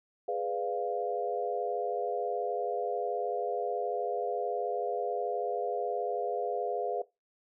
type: chord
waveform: sine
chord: G# diminished seventh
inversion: none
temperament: equal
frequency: 415.3 / 493.9 / 587.3 / 698.5 Hz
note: G#4 / B4 / D5 / F5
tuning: 0 / 0 / 0 / 0 cents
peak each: -35 / -34 / -39 / -34 dBFS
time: 0.28-7.02 s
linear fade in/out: 5 ms
effects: noise-tail reverb RT60 0.2 s tail -18 dB re dry